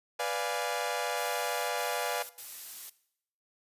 sawtooth chord, B diminished seventh, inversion none, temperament equal, 493.9 / 587.3 / 698.5 / 830.6 Hz, B4 / D5 / F5 / Ab5, 0 / 0 / 0 / 0 cents, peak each -32 dBFS, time 0.19-2.23 s, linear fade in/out 10 ms
blue noise bursts, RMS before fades -42 dBFS, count 3, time 1.17-2.898 s, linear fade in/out 5 ms, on 520 ms, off 84 ms
effects noise-tail reverb RT60 0.7 s tail -18 dB re dry + resampled to 32000 Hz

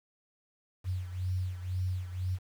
sine beating tone pair, 91.4 / 93.4 Hz, F#2 / F#2, -21 / +17 cents, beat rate 2 Hz, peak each -32 / -37 dBFS, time 0.84-2.39 s, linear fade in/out 50 ms, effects 9-bit

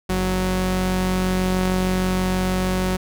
sawtooth tone pair together, 46.33 / 185 Hz, F#1 / F#3, +3 / 0 cents, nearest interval 2 octaves, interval 2397 cents, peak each -21 / -16 dBFS, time 0.09-2.97 s, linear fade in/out 10 ms, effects none

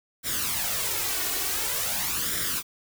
white noise with flanger, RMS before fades -28 dBFS, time 0.23-2.63 s, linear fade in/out 50 ms, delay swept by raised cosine 0.55 to 2.75 ms, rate 0.47 Hz, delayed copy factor +0.65, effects none

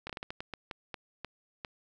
slowing click train, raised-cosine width 0.3 ms, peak -22 dBFS, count 12, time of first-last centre 0.07-1.648 s, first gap 25 ms, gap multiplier 1.32, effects none

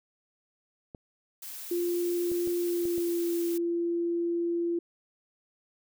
clicks, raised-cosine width 2 ms, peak -29 dBFS, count 5, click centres 0.948 / 2.317 / 2.474 / 2.854 / 2.98 s
blue noise, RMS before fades -41 dBFS, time 1.42-3.58 s, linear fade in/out 5 ms
sine tone with pitch glide, 349.2 to 341.8 Hz, F4 to F4, 0 to -37 cents, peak -26 dBFS, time 1.71-4.79 s, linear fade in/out 5 ms, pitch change -37 cents, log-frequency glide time 2.6-3.35 s
effects none

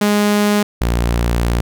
sawtooth tone pair in turn, 207.1 / 58.66 Hz, G#3 / A#1, -5 / +12 cents, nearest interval octave + minor seventh, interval 2183 cents, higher first, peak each -8 / -10 dBFS, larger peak first, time 0.01-0.63 / 0.81-1.61 s, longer second, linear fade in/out 5 ms, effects none

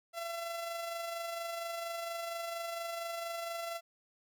sawtooth tone with amplitude modulation, 675 Hz, E5, 41 cents sharp, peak -32 dBFS, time 0.13-3.81 s, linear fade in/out 50 ms, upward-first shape sine, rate 24.3 Hz, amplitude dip 35%, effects none

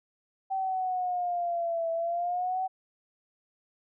sine exponential two-way sweep, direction down then up, 773 to 659.3 to 761 Hz, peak -27 dBFS, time 0.5-2.68 s, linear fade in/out 20 ms, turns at 1.91 s, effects none

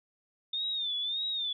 sine tone with vibrato, 3612 Hz, A7, 45 cents sharp, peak -30 dBFS, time 0.53-1.53 s, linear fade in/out 5 ms, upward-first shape sine, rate 1.7 Hz, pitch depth 100 cents each way, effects none

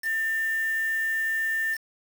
sine tone with quantisation, 1794 Hz, A6, 33 cents sharp, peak -24 dBFS, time 0.02-1.78 s, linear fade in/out 50 ms, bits 6, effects none

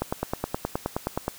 click train, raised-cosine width 1 ms, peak -11 dBFS, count 13, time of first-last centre 0.02-1.281 s, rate 9.52 Hz, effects white hiss -46 dBFS RMS until 1.38 s

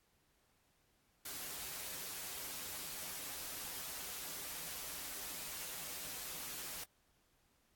white noise with comb filter, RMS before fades -45 dBFS, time 1.25-6.84 s, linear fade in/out 5 ms, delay 8.9 ms, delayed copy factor -0.6, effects pink hiss -75 dBFS RMS until 7.75 s + AAC 64 kbps

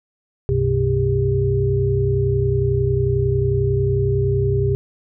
sine tone cluster, 66.1 / 97.5 / 128.5 / 399.3 Hz, C2 / G2 / C3 / G4, +18 / -9 / -31 / +32 cents, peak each -25 / -22 / -19 / -20 dBFS, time 0.49-4.75 s, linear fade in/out 0 ms, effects none

